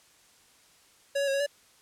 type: tone with pitch steps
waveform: square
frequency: 559 / 562 / 545 / 556 / 574 Hz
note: C#5 / C#5 / C#5 / C#5 / D5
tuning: +14 / +24 / -29 / +5 / -40 cents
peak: -26 dBFS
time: 1.15-1.465 s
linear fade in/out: 10 ms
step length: 63 ms
effects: white hiss -60 dBFS RMS until 1.81 s + low-pass 10000 Hz 12 dB/octave